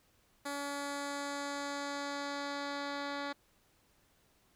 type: tone with low-pass filter sweep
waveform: 10% pulse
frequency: 283.8 Hz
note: C#4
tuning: 41 cents sharp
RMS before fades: -39 dBFS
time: 0.45-3.33 s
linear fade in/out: 10 ms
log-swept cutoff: 11000 to 3800 Hz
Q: 1.3
effects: pink hiss -70 dBFS RMS until 4.55 s